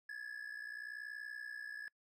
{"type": "ring-modulated tone", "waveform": "triangle", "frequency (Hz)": 1700, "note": "G#6", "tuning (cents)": 40, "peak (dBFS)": -39, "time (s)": [0.09, 1.88], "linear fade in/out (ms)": 0, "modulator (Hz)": 30.4, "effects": ["noise-tail reverb RT60 0.1 s tail -25 dB re dry"]}